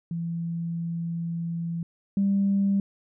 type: tone pair in turn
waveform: sine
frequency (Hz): 168.2 / 197.78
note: E3 / G3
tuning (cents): +35 / +16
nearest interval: minor third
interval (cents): 281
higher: second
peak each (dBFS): -27 / -19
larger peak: second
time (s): 0.11-1.83 / 2.17-2.8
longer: first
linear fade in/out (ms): 2
effects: tanh soft clip ceiling -15 dBFS